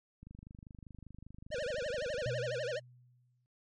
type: click train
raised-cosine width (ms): 5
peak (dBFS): -38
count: 52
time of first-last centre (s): 0.23-2.262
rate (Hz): 25.1
type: tone with vibrato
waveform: square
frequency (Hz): 544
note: C#5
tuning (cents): -33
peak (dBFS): -35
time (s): 1.51-2.8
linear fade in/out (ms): 20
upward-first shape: sine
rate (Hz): 12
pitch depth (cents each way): 240
type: tone with exponential decay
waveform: sine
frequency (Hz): 123.47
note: B2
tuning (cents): 0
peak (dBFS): -34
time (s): 2.26-3.46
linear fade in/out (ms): 0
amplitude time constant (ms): 260
effects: low-pass 6000 Hz 12 dB/octave + MP3 48 kbps